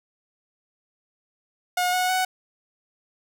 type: tone with pitch steps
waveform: sawtooth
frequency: 721 / 732.3 / 743.8 Hz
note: F#5 / F#5 / F#5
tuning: -45 / -18 / +9 cents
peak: -17 dBFS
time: 1.77-2.25 s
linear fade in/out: 5 ms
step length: 160 ms
effects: none